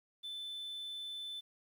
sine tone, 3520 Hz, A7, in tune, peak -38 dBFS, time 0.23-1.41 s, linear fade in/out 20 ms, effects tanh soft clip ceiling -40 dBFS + 11-bit

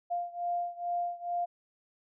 sine beating tone pair, 698.5 / 700.8 Hz, F5 / F5, 0 / +6 cents, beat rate 2.3 Hz, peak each -33 / -35 dBFS, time 0.1-1.46 s, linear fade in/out 20 ms, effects none

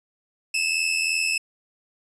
sawtooth tone pair together, 2580 / 2663 Hz, E7 / E7, -38 / +17 cents, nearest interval minor second, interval 55 cents, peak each -21 dBFS, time 0.54-1.38 s, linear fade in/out 5 ms, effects resampled to 24000 Hz

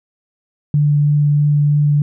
sine tone with vibrato, 146.83 Hz, D3, in tune, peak -10 dBFS, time 0.74-2.02 s, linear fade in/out 2 ms, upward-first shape triangle, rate 3.1 Hz, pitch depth 9 cents each way, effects none

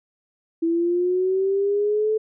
sine linear sweep, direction up, 328.2 to 437.6 Hz, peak -18 dBFS, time 0.62-2.18 s, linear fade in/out 10 ms, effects none

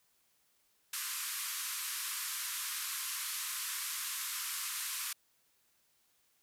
white band-pass noise, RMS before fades -39 dBFS, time 0.93-5.13 s, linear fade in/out 5 ms, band 990 to 14000 Hz, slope 96 dB/octave, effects white hiss -73 dBFS RMS until 6.42 s

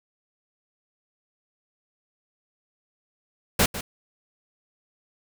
pink noise with echo, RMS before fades -19 dBFS, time 3.59-3.66 s, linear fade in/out 5 ms, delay 150 ms, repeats 1, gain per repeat -13 dB, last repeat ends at 3.81 s, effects none

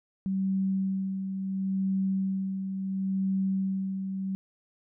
sine tone with tremolo, 191.9 Hz, G3, 37 cents flat, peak -24 dBFS, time 0.26-4.35 s, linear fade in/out 0 ms, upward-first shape sine, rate 0.72 Hz, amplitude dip 50%, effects none

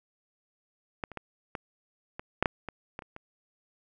clicks, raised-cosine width 0.5 ms, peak -17 / -29 / -21 / -19 / -22 / -8 / -9 / -21 / -22 / -30 / -27 dBFS, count 11, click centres 1.038 / 1.117 / 1.173 / 1.552 / 2.195 / 2.426 / 2.458 / 2.687 / 2.991 / 3.022 / 3.164 s, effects none

